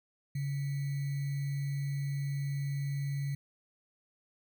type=tone with sample-and-hold; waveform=sine; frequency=140.3 Hz; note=C#3; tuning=21 cents sharp; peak=-31 dBFS; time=0.35-3.35 s; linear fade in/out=5 ms; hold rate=2100 Hz; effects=none